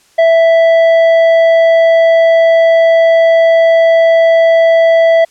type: tone with tanh clipping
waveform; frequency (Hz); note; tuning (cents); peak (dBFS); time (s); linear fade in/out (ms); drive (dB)
sine; 660; E5; +2; -6; 0.18-5.25; 10; 8
effects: white hiss -49 dBFS RMS until 5.3 s + low-pass 9000 Hz 12 dB/octave